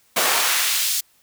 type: noise with high-pass filter sweep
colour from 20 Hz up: pink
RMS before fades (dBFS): -20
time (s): 0.16-1.01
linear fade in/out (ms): 10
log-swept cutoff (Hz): 460 to 5400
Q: 0.8
effects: white hiss -59 dBFS RMS until 1.22 s